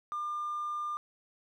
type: tone with hard clipping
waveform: sine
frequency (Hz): 1200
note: D6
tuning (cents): +37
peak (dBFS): -33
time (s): 0.12-0.97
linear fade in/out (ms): 0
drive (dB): 1
effects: none